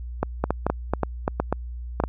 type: clicks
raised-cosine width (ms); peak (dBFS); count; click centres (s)
1; -7; 12; 0.23 / 0.44 / 0.506 / 0.666 / 0.7 / 0.936 / 1.033 / 1.279 / 1.4 / 1.526 / 2.001 / 2.038
effects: added 60 Hz sine -31 dBFS peak until 2.08 s